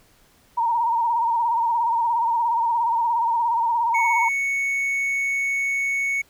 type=tone with vibrato; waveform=sine; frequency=932.3 Hz; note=A#5; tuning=in tune; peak=-18 dBFS; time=0.57-4.29 s; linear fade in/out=10 ms; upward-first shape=sine; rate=17 Hz; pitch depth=60 cents each way
type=tone; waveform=triangle; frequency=2217 Hz; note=C#7; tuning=in tune; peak=-19 dBFS; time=3.94-6.22 s; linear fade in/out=10 ms
effects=pink hiss -57 dBFS RMS until 6.29 s

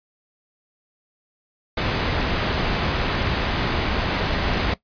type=low-pass noise; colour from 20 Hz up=pink; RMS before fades=-23 dBFS; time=1.77-4.74 s; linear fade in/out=5 ms; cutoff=4200 Hz; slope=12 dB/octave; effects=noise-tail reverb RT60 0.1 s tail -18 dB re dry + resampled to 11025 Hz

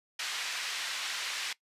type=band-pass noise; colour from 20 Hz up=pink; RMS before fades=-36 dBFS; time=0.19-1.53 s; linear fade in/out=5 ms; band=1900 to 5400 Hz; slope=12 dB/octave; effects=noise-tail reverb RT60 0.1 s tail -20 dB re dry + resampled to 32000 Hz

